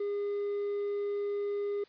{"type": "tone with hard clipping", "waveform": "triangle", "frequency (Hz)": 407.4, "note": "G#4", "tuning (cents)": -33, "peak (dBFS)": -31, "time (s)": [0, 1.84], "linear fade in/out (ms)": 5, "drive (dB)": 5, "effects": ["white hiss -62 dBFS RMS until 1.88 s", "resampled to 11025 Hz"]}